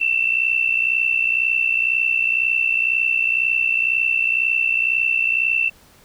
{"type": "tone pair together", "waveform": "sine", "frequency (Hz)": [2648, 2710], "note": ["E7", "E7"], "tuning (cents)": [7, 47], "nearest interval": "unison", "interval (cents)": 40, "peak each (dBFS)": -19, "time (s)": [0, 5.7], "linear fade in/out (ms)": 20, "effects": ["pink hiss -51 dBFS RMS until 6.04 s"]}